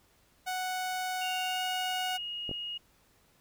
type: tone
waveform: sawtooth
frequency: 740 Hz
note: F#5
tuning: in tune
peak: -28 dBFS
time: 0.46-2.18 s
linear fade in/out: 20 ms
type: tone with pitch glide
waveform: sine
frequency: 2800 to 2872 Hz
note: F7 to F7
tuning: +4 to +48 cents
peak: -35 dBFS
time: 1.21-2.78 s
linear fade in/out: 10 ms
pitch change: +44 cents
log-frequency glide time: 1.47-1.63 s
type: clicks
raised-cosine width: 2 ms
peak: -25 dBFS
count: 2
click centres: 2.493 / 2.513 s
effects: pink hiss -66 dBFS RMS until 3.4 s